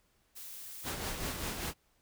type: noise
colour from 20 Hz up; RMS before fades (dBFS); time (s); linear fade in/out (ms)
blue; -46; 0.35-0.92; 20
type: noise with tremolo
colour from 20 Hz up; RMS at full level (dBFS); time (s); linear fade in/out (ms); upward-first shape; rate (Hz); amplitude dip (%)
pink; -36; 0.83-1.74; 50; sine; 5.1; 45
effects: pink hiss -72 dBFS RMS until 2.01 s